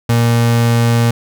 35% pulse tone, 117.4 Hz, A#2, 13 cents sharp, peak -8 dBFS, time 0.09-1.11 s, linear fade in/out 5 ms, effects none

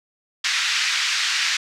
pink band-pass noise, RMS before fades -22 dBFS, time 0.44-1.57 s, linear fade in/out 5 ms, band 1600 to 6000 Hz, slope 24 dB/octave, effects none

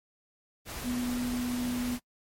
sine tone in noise, 245.6 Hz, B3, 9 cents flat, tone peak -29 dBFS, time 0.83-1.99 s, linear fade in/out 50 ms, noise pink, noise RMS -39 dBFS, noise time 0.65-2 s, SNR +7 dB, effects noise-tail reverb RT60 0.1 s tail -23 dB re dry + MP3 64 kbps

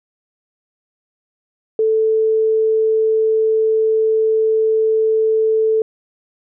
sine tone, 440 Hz, A4, in tune, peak -12 dBFS, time 1.79-5.82 s, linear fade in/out 2 ms, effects none

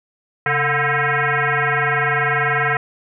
sine tone with frequency modulation, 135.8 Hz, C#3, 35 cents flat, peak -15 dBFS, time 0.46-2.77 s, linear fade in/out 2 ms, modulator 292 Hz, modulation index 7, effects none

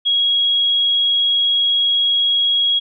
sine tone, 3308 Hz, G#7, 8 cents flat, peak -13 dBFS, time 0.05-2.8 s, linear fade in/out 20 ms, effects none

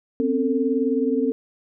sine tone cluster, 252.7 / 272 / 448.5 Hz, B3 / C#4 / A4, +40 / -33 / +33 cents, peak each -23 dBFS, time 0.2-1.32 s, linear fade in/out 0 ms, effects none

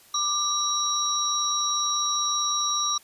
sine tone cluster, 1181 / 3912 / 5670 Hz, D6 / B7 / F8, +9 / -17 / +25 cents, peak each -27 dBFS, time 0.14-2.98 s, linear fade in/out 5 ms, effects white hiss -54 dBFS RMS until 3.03 s + resampled to 32000 Hz

